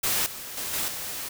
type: noise with level steps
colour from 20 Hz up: white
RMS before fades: -25 / -38 / -32 / -28 / -34 dBFS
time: 0.03-1.29 s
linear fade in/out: 10 ms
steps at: 0.26 / 0.57 / 0.73 / 0.88 s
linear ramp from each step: 2 ms
effects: none